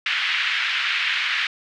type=band-pass noise; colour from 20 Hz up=pink; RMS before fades=-23 dBFS; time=0.06-1.47 s; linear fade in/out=2 ms; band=1700 to 3300 Hz; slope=24 dB/octave; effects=none